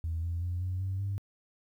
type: tone with pitch steps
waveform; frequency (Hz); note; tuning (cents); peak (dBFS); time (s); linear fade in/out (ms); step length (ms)
sine; 82 / 85.14 / 88.39 / 91.78 / 95.29 / 98.93; E2 / F2 / F2 / F#2 / G2 / G2; -9 / -44 / +21 / -14 / -49 / +16; -29; 0.04-1.18; 0; 190
effects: tanh soft clip ceiling -26 dBFS + 11-bit